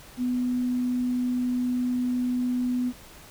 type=tone; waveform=sine; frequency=248.5 Hz; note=B3; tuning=11 cents sharp; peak=-23 dBFS; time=0.17-2.93 s; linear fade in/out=50 ms; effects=pink hiss -48 dBFS RMS until 3.3 s